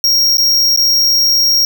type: tone with dropouts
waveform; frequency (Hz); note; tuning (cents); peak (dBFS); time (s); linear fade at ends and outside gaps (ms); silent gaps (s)
square; 5588; F8; 0; -9; 0.04-1.65; 1; 0.371-0.382 / 0.762-0.774
effects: none